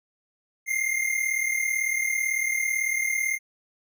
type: tone pair together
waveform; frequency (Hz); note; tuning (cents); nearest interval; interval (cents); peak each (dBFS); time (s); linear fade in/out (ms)
square; 2083 / 2121; C7 / C7; -8 / +23; unison; 31; -29 / -26; 0.66-3.39; 50
effects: none